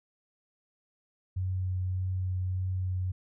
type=tone with vibrato; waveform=sine; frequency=92.5 Hz; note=F#2; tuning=in tune; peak=-28 dBFS; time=1.36-3.12 s; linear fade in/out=10 ms; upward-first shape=triangle; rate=1.7 Hz; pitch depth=12 cents each way; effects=none